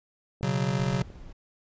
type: click train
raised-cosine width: 2 ms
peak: -32 dBFS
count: 10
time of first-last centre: 0.41-1.102 s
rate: 13 Hz
type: chord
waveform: square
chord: B suspended second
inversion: none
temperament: just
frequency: 123.47 / 138.9 / 185.21 Hz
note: B2 / C#3 / F#3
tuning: 0 / +4 / +2 cents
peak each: -31 / -29 / -30 dBFS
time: 0.43-1.02 s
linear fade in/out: 0 ms
type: noise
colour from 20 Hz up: brown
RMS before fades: -44 dBFS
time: 0.78-1.33 s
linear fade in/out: 10 ms
effects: resampled to 16000 Hz